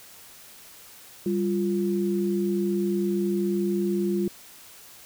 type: tone pair together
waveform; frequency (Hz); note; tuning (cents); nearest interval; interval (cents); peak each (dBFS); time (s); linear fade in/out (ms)
sine; 196.91 / 349.2; G3 / F4; +8 / 0; minor seventh; 992; -25; 1.26-4.28; 2
effects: white hiss -48 dBFS RMS until 5.05 s